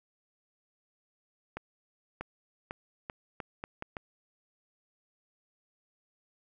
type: accelerating click train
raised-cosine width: 0.5 ms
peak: -22 dBFS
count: 8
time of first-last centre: 1.57-3.968 s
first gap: 640 ms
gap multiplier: 0.78
effects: none